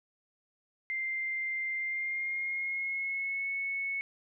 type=tone with pitch glide; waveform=sine; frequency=2093 to 2205 Hz; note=C7 to C#7; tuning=0 to -10 cents; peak=-31 dBFS; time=0.9-4.01 s; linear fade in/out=0 ms; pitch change=+90 cents; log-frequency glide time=1.77-3.48 s; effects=none